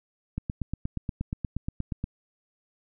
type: click train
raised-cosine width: 5 ms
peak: -17 dBFS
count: 15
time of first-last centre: 0.38-2.041 s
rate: 8.43 Hz
effects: none